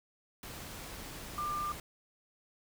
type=tone in noise; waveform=sine; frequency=1193 Hz; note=D6; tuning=27 cents sharp; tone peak=-33 dBFS; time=1.38-1.72 s; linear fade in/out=2 ms; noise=pink; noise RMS=-45 dBFS; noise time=0.43-1.8 s; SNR=+9 dB; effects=none